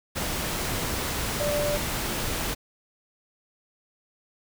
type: tone in noise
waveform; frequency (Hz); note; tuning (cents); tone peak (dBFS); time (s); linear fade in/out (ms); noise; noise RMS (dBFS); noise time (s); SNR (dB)
sine; 587.3; D5; 0; -25; 1.39-1.78; 20; pink; -29; 0.15-2.55; +1
effects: none